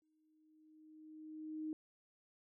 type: tone with exponential growth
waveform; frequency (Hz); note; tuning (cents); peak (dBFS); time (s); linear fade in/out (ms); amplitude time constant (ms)
sine; 311.1; D#4; 0; -38; 0.02-1.73; 1; 370
effects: none